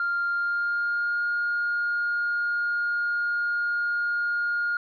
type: tone with pitch glide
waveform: sine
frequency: 1396.9 to 1421.3 Hz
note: F6 to F6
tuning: 0 to +30 cents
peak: -22 dBFS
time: 0-4.77 s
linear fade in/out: 2 ms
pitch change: +30 cents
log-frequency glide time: 0.29-1.24 s
effects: tanh soft clip ceiling -20 dBFS